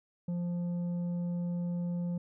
sine tone with tanh clipping, 174.61 Hz, F3, in tune, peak -32 dBFS, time 0.28-2.18 s, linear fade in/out 5 ms, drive 6 dB, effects none

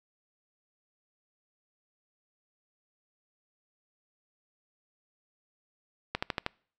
slowing click train, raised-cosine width 0.3 ms, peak -13 dBFS, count 5, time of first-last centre 6.15-6.464 s, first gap 75 ms, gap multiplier 1.03, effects noise-tail reverb RT60 0.5 s tail -26 dB re dry

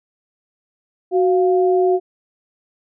sine tone pair together, 370 / 698.5 Hz, F#4 / F5, 0 / 0 cents, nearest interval major seventh, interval 1100 cents, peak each -13 / -20 dBFS, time 1.11-2 s, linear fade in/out 50 ms, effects none

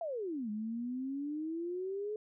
sine exponential two-way sweep, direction down then up, 699 to 207.7 to 430.7 Hz, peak -35 dBFS, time 0.01-2.16 s, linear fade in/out 2 ms, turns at 0.5 s, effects none

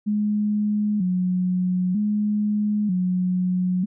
sine tone with vibrato, 195.3 Hz, G3, 6 cents flat, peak -19 dBFS, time 0.06-3.86 s, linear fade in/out 20 ms, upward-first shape square, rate 0.53 Hz, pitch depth 120 cents each way, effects none

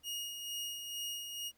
sawtooth tone with tremolo, 2868 Hz, F7, 45 cents sharp, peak -34 dBFS, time 0.03-1.52 s, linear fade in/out 50 ms, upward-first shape sine, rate 2.2 Hz, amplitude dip 45%, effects pink hiss -72 dBFS RMS until 1.57 s

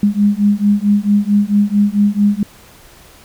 sine beating tone pair, 202.7 / 207.2 Hz, G#3 / G#3, -42 / -4 cents, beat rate 4.5 Hz, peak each -13 dBFS, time 0.03-2.43 s, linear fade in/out 2 ms, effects pink hiss -43 dBFS RMS until 3.24 s

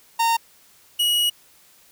45% pulse tone pair in turn, 920 / 2907 Hz, A#5 / F#7, -23 / -31 cents, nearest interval octave + minor sixth, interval 1992 cents, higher second, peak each -17 dBFS, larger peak neither, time 0.19-0.37 / 0.99-1.3 s, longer second, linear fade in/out 10 ms, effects white hiss -54 dBFS RMS until 1.91 s

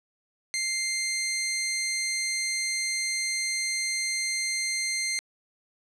15% pulse tone, 2100 Hz, C7, 6 cents sharp, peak -20 dBFS, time 0.54-5.19 s, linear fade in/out 0 ms, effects low-pass 10000 Hz 12 dB/octave

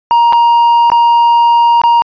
triangle tone with dropouts, 940 Hz, A#5, 14 cents sharp, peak -3 dBFS, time 0.11-2.02 s, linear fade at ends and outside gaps 0 ms, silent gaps 0.325-0.331 / 0.901-0.918 / 1.816-1.837 s, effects resampled to 11025 Hz

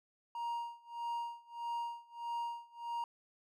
triangle tone with tremolo, 940 Hz, A#5, 14 cents sharp, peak -33 dBFS, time 0.35-3.04 s, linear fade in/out 2 ms, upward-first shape sine, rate 1.6 Hz, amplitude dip 95%, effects none

